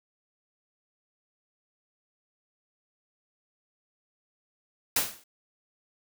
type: noise with exponential decay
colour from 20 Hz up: white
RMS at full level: -21 dBFS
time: 4.96-5.24 s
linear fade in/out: 5 ms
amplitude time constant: 59 ms
effects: none